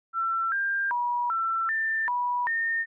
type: tone with pitch steps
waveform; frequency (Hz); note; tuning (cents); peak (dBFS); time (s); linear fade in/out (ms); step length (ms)
sine; 1345 / 1595 / 966 / 1341 / 1785 / 977 / 1826; E6 / G6 / B5 / E6 / A6 / B5 / A#6; +34 / +30 / -39 / +29 / +24 / -19 / -36; -24; 0.13-2.86; 50; 390
effects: none